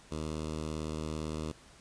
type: tone with notch filter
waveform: 10% pulse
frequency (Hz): 77.78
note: D#2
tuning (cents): 0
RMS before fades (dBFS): -37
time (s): 0.11-1.52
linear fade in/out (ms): 10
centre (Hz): 1800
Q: 1.4
effects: pink hiss -57 dBFS RMS until 1.8 s + resampled to 22050 Hz